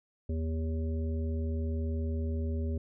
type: harmonic tone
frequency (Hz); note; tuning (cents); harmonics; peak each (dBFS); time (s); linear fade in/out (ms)
80.1; E2; -49; 1 / 3 / 5 / 7; -30 / -38 / -42 / -47; 0.29-2.78; 5
effects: none